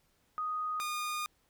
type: tone pair in turn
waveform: sine / sawtooth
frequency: 1244.5 / 1221.7 Hz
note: D#6 / D#6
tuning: 0 / -32 cents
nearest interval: unison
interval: 32 cents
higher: first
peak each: -32 / -30 dBFS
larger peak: second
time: 0.38-0.8 / 0.8-1.26 s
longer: second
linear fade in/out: 0 ms
effects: pink hiss -72 dBFS RMS until 1.49 s